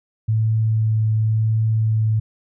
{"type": "tone with vibrato", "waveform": "sine", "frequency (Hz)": 110, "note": "A2", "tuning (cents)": 0, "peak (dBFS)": -15, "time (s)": [0.28, 2.2], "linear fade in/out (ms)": 10, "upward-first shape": "triangle", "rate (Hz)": 0.92, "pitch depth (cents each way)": 12, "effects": []}